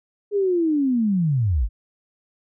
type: linear sweep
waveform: sine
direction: down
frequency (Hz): 417.6 to 42.49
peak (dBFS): -17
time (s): 0.31-1.69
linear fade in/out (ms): 50
effects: none